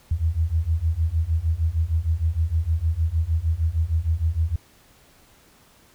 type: beating tone pair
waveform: sine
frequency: 77.9 / 84.4 Hz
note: D#2 / E2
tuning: +3 / +41 cents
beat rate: 6.5 Hz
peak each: -23 / -22 dBFS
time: 0.11-4.56 s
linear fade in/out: 5 ms
effects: pink hiss -55 dBFS RMS until 5.94 s